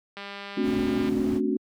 click train, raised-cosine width 0.3 ms, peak -22 dBFS, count 185, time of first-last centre 0.17-1.09 s, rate 200 Hz
sine chord, D dominant seventh, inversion second, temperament equal with one note detuned, 220 / 261.6 / 286.6 / 370 Hz, A3 / C4 / D4 / F#4, 0 / 0 / -42 / 0 cents, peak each -28 dBFS, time 0.57-1.57 s, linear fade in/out 5 ms
brown noise, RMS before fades -30 dBFS, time 0.62-1.41 s, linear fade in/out 50 ms
effects high-pass 100 Hz 12 dB/octave

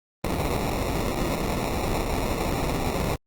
pink noise with sample-and-hold, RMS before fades -26 dBFS, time 0.24-3.16 s, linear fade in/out 5 ms, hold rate 1575 Hz, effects Opus 32 kbps

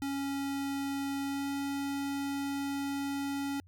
square tone with pitch glide, 277.3 to 279.1 Hz, C#4 to C#4, +1 to +12 cents, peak -33 dBFS, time 0.02-3.6 s, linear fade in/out 0 ms, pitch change +11 cents, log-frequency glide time 1.24-1.49 s, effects added 90 Hz sine -55 dBFS peak until 3.67 s

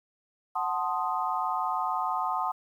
sine chord, F# diminished seventh, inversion none, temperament equal, 740 / 880 / 1046.5 / 1244.5 Hz, F#5 / A5 / C6 / Eb6, 0 / 0 / 0 / 0 cents, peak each -32 dBFS, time 0.55-2.52 s, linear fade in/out 10 ms, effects 10-bit

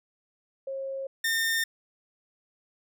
sine / sawtooth tone pair in turn, 540 / 1816.3 Hz, C#5 / A#6, -45 / -45 cents, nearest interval octave + major sixth, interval 2100 cents, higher second, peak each -31 / -21 dBFS, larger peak second, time 0.67-1.07 / 1.24-1.64 s, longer neither, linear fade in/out 5 ms, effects none

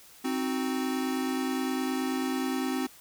square chord, C diminished, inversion none, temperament equal, 261.6 / 311.1 / 370 Hz, C4 / Eb4 / Gb4, 0 / 0 / 0 cents, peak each -30 / -36 / -36 dBFS, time 0.24-2.87 s, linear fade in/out 10 ms, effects white hiss -53 dBFS RMS until 3 s

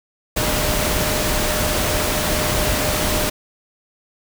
sine tone in noise, 608 Hz, D#5, 40 cents flat, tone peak -26 dBFS, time 0.36-3.3 s, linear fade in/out 10 ms, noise pink, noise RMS -20 dBFS, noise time 0.36-3.3 s, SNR -9 dB, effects none

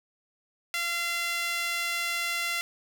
sawtooth tone with high-pass filter, 686 Hz, F5, 31 cents flat, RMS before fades -30 dBFS, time 0.74-2.61 s, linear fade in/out 0 ms, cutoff 2000 Hz, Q 1.7, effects none

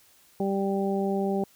harmonic tone, 196.1 Hz, G3, 1 cent sharp, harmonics 1 / 2 / 3 / 4, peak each -27 / -28 / -34 / -33 dBFS, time 0.4-1.44 s, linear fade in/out 2 ms, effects white hiss -59 dBFS RMS until 1.55 s

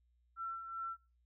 sine tone with tremolo, 1347 Hz, E6, 37 cents sharp, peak -38 dBFS, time 0.36-0.97 s, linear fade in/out 50 ms, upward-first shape sine, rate 2.6 Hz, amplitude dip 55%, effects noise-tail reverb RT60 0.3 s tail -24 dB re dry + added 60 Hz sine -70 dBFS peak until 1.25 s

